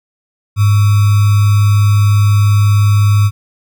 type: tone with sample-and-hold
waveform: sine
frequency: 102.9 Hz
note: G#2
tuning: 16 cents flat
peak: -6 dBFS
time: 0.56-3.31 s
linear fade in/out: 50 ms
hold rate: 1225 Hz
effects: none